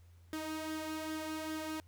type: tone with flanger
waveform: sawtooth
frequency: 313.5 Hz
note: D#4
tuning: 13 cents sharp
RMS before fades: -40 dBFS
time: 0.33-1.8 s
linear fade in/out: 0 ms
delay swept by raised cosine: 0.58 to 2.48 ms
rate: 2.5 Hz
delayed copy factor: +0.5
effects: added 86 Hz sine -57 dBFS peak until 1.87 s + pink hiss -72 dBFS RMS until 1.87 s